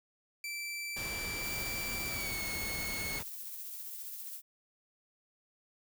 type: tone with pitch glide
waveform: sawtooth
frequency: 2333 to 2189 Hz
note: D7 to C#7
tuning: -12 to -22 cents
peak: -34 dBFS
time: 0.44-3.19 s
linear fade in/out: 2 ms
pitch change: -110 cents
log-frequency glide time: 2.09-2.41 s
type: noise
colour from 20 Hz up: pink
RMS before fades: -42 dBFS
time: 0.96-3.23 s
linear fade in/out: 10 ms
type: noise with tremolo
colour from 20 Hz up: violet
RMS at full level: -42 dBFS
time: 1.39-4.42 s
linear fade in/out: 50 ms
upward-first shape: triangle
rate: 15 Hz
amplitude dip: 35%
effects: none